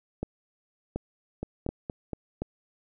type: two click trains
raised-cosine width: 2 ms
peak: -17 / -19 dBFS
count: 4 / 4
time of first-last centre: 0.23-2.42 / 1.43-2.133 s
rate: 1.37 / 4.27 Hz
effects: none